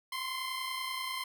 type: tone pair together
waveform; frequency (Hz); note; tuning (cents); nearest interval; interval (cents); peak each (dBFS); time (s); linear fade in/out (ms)
15% pulse; 1033 / 1063.3; C6 / C6; -22 / +28; minor second; 50; -30 / -33; 0.12-1.24; 5
effects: none